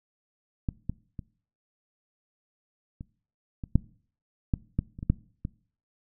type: clicks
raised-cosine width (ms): 5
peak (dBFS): -15 / -17 / -24 / -26 / -22 / -7 / -11 / -12 / -28 / -22 / -8 / -19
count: 12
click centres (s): 0.688 / 0.896 / 1.192 / 3.009 / 3.638 / 3.756 / 4.538 / 4.79 / 4.989 / 5.029 / 5.1 / 5.451
effects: noise-tail reverb RT60 0.5 s tail -22 dB re dry